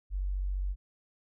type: tone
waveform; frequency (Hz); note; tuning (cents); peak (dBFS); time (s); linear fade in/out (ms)
sine; 47.34; F#1; +40; -29; 0.1-0.76; 50
effects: none